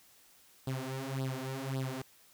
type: tone with flanger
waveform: sawtooth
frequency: 132.7 Hz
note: C3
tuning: 25 cents sharp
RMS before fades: -37 dBFS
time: 0.67-2.02 s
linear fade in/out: 5 ms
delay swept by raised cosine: 0.22 to 5.42 ms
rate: 1.8 Hz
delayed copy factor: +0.95
effects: white hiss -62 dBFS RMS until 2.33 s